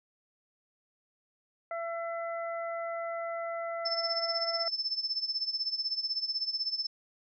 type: harmonic tone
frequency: 672 Hz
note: E5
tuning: 33 cents sharp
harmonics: 1 / 2 / 3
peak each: -34 / -40 / -44 dBFS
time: 1.71-4.68 s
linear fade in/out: 2 ms
type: tone with tremolo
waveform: sine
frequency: 5274 Hz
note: E8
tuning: in tune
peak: -27 dBFS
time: 3.85-6.87 s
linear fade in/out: 10 ms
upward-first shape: sine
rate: 16 Hz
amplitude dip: 80%
effects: none